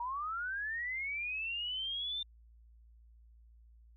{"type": "linear sweep", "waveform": "sine", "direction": "up", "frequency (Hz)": [932.3, 3606], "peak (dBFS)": -35, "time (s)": [0, 2.23], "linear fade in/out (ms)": 5, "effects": ["added 57 Hz sine -57 dBFS peak until 3.96 s"]}